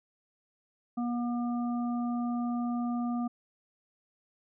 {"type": "harmonic tone", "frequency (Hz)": 240.2, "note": "B3", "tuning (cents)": -48, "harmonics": [1, 3, 5], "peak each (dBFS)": [-29, -39, -43], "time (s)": [0.97, 3.28], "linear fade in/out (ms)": 10, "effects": []}